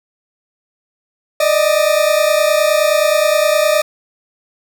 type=tone pair together; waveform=40% pulse; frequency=595.4 / 625 Hz; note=D5 / D#5; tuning=+24 / +8 cents; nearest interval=minor second; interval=84 cents; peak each=-13 dBFS; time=1.4-3.82 s; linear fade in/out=5 ms; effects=none